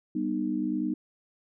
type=chord; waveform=sine; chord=G augmented; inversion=none; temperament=just; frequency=196 / 245 / 306.2 Hz; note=G3 / B3 / D#4; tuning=0 / -14 / -28 cents; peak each=-33 / -31 / -29 dBFS; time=0.15-0.94 s; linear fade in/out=5 ms; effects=none